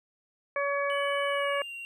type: harmonic tone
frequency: 565 Hz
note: C#5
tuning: 33 cents sharp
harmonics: 1 / 2 / 3 / 4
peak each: -29 / -32 / -34 / -35 dBFS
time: 0.56-1.62 s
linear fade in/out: 2 ms
type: tone with pitch glide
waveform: triangle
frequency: 2973 to 2758 Hz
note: F#7 to F7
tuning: +8 to -22 cents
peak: -36 dBFS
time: 0.9-1.85 s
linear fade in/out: 0 ms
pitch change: -130 cents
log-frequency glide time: 1.27-1.74 s
effects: none